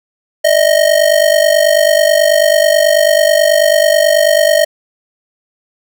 square ring-modulated tone, 622.3 Hz, D#5, in tune, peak -5 dBFS, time 0.44-4.65 s, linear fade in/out 10 ms, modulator 24.6 Hz, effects none

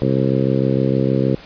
harmonic tone, 66.5 Hz, C2, 29 cents sharp, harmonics 2 / 3 / 4 / 5 / 6 / 7 / 8, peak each -19 / -21 / -22 / -23 / -24 / -24 / -25 dBFS, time 0.02-1.35 s, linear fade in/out 0 ms, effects pink hiss -40 dBFS RMS until 1.45 s + resampled to 11025 Hz

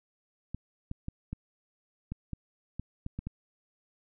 clicks, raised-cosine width 5 ms, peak -23 dBFS, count 10, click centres 0.546 / 0.914 / 1.084 / 1.33 / 2.12 / 2.333 / 2.796 / 3.064 / 3.19 / 3.27 s, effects none

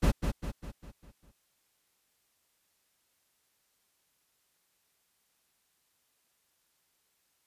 brown noise with echo, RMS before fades -23 dBFS, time 0.02-0.12 s, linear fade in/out 20 ms, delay 200 ms, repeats 6, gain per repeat -6 dB, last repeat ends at 1.32 s, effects white hiss -74 dBFS RMS until 7.46 s + resampled to 32000 Hz

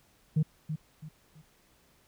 sine tone with echo, 154.9 Hz, D#3, 7 cents flat, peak -20 dBFS, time 0.36-0.43 s, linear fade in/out 10 ms, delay 330 ms, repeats 3, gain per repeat -10 dB, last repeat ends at 1.42 s, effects tanh soft clip ceiling -20 dBFS + pink hiss -65 dBFS RMS until 2.07 s

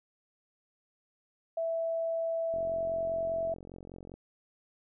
sine tone, 659.3 Hz, E5, in tune, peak -29 dBFS, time 1.57-3.54 s, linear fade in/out 5 ms
click train, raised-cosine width 2 ms, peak -33 dBFS, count 73, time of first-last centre 2.54-4.14 s, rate 45 Hz
effects none

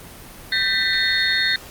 sine tone cluster, 1561 / 1800 / 1975 / 3677 / 4297 Hz, G6 / A6 / B6 / A#7 / C8, -8 / +39 / 0 / -24 / +45 cents, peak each -25 / -24 / -23 / -23 / -23 dBFS, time 0.52-1.56 s, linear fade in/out 2 ms, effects pink hiss -40 dBFS RMS until 1.7 s + Opus 32 kbps

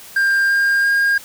triangle tone with pitch steps, 1595 / 1607 / 1619.1 Hz, G6 / G6 / G#6, +30 / +43 / -44 cents, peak -11 dBFS, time 0.16-1.18 s, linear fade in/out 5 ms, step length 340 ms, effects white hiss -39 dBFS RMS until 1.24 s

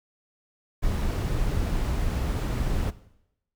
brown noise, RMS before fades -26 dBFS, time 0.82-2.91 s, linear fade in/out 20 ms, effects noise-tail reverb RT60 0.8 s tail -17 dB re dry

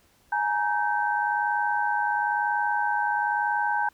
sine tone cluster, 837 / 938 / 1551 Hz, G#5 / A#5 / G6, +13 / +11 / -19 cents, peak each -26 / -28 / -27 dBFS, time 0.32-3.89 s, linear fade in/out 5 ms, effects pink hiss -62 dBFS RMS until 3.93 s

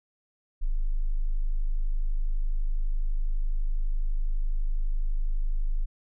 sine tone, 26 Hz, G#0, 3 cents sharp, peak -22 dBFS, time 0.61-5.86 s, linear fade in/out 20 ms, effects none

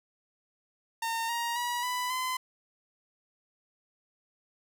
sawtooth tone with pitch steps, 913 / 939.2 / 966.2 / 993.9 / 1022.4 Hz, A#5 / A#5 / B5 / B5 / C6, -36 / +13 / -38 / +11 / -40 cents, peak -26 dBFS, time 1.02-2.37 s, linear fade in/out 5 ms, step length 270 ms, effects none

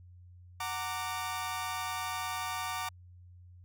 sawtooth chord, Gb augmented, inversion none, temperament equal with one note detuned, 740 / 922.2 / 1174.7 Hz, Gb5 / Bb5 / D6, 0 / -19 / 0 cents, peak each -36 / -35 / -34 dBFS, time 0.6-2.89 s, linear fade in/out 5 ms, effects added 89 Hz sine -51 dBFS peak until 3.64 s

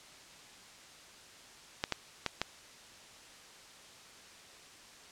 clicks, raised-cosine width 0.2 ms, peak -13 dBFS, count 4, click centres 1.839 / 1.923 / 2.263 / 2.416 s, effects white hiss -54 dBFS RMS until 5.11 s + low-pass 7000 Hz 12 dB/octave

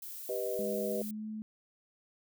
violet noise, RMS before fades -44 dBFS, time 0.02-1.11 s, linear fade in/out 5 ms
sine chord, G augmented, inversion none, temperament equal, 392 / 493.9 / 622.3 Hz, G4 / B4 / D#5, 0 / 0 / 0 cents, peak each -37 / -36 / -37 dBFS, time 0.29-1.02 s, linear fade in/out 2 ms
sine tone with pitch glide, 207.7 to 216.3 Hz, G#3 to A3, 0 to -29 cents, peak -37 dBFS, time 0.59-1.42 s, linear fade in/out 0 ms, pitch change +71 cents, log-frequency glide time 0.84-1.27 s
effects none

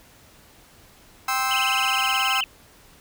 30% pulse chord, C major, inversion second, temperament just, 784.9 / 1046.5 / 1308.1 Hz, G5 / C6 / E6, +2 / 0 / -14 cents, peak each -24 / -24 / -23 dBFS, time 1.28-2.41 s, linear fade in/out 5 ms
sine tone with vibrato, 2797 Hz, F7, 2 cents sharp, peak -23 dBFS, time 1.51-2.44 s, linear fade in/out 0 ms, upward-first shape sine, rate 19 Hz, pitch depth 190 cents each way
effects pink hiss -52 dBFS RMS until 3 s

